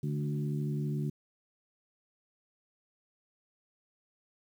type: harmonic tone with a mistuned harmonic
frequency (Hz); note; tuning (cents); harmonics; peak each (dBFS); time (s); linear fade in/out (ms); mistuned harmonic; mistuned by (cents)
73.42; D2; 0; 2 / 3 / 4 / 5; -31 / -38 / -43 / -43; 0.03-1.1; 5; 3; -15
effects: 10-bit